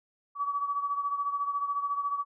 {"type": "beating tone pair", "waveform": "sine", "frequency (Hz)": [1139, 1153], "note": ["C#6", "D6"], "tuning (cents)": [47, -32], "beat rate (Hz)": 14, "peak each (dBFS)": [-29, -35], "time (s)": [0.35, 2.25], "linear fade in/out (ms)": 50, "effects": []}